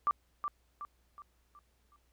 sine tone with echo, 1175 Hz, D6, 1 cent sharp, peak -25 dBFS, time 0.07-0.11 s, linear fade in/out 0 ms, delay 370 ms, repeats 5, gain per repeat -7 dB, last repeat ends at 1.96 s, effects added 60 Hz sine -70 dBFS peak until 2.12 s + pink hiss -75 dBFS RMS until 2.12 s

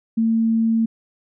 sine tone, 225.7 Hz, A3, 44 cents sharp, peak -15 dBFS, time 0.17-0.86 s, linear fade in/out 10 ms, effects none

